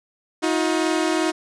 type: tone pair together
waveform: sawtooth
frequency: 316.5 / 359 Hz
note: D#4 / F4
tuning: +30 / +48 cents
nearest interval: major second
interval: 218 cents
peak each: -17 / -19 dBFS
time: 0.42-1.32 s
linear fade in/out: 20 ms
effects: resampled to 22050 Hz + 9-bit